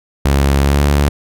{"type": "tone with pitch glide", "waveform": "sawtooth", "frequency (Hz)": [69.5, 71.87], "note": ["C#2", "D2"], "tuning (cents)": [5, -37], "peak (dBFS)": -6, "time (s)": [0.25, 1.09], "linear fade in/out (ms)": 5, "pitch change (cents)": 58, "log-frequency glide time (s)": [0.59, 0.86], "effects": []}